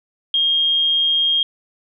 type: tone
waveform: sine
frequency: 3232 Hz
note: G#7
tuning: 48 cents flat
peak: -14 dBFS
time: 0.34-1.43 s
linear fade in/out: 2 ms
effects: none